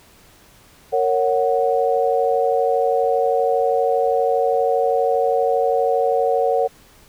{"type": "chord", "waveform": "sine", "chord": "F# major", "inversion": "first", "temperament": "just", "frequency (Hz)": [462.5, 555, 740], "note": ["A#4", "C#5", "F#5"], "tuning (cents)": [-14, 2, 0], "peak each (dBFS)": [-19, -20, -20], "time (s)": [0.92, 6.68], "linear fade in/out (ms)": 20, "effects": ["pink hiss -50 dBFS RMS until 7.08 s"]}